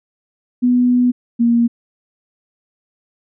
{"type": "tone pair in turn", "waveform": "sine", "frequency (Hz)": [246.9, 235.1], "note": ["B3", "A#3"], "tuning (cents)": [0, 15], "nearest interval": "minor second", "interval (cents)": 85, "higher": "first", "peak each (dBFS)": -10, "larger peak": "neither", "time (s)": [[0.62, 1.12], [1.39, 1.68]], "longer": "first", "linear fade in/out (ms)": 20, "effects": []}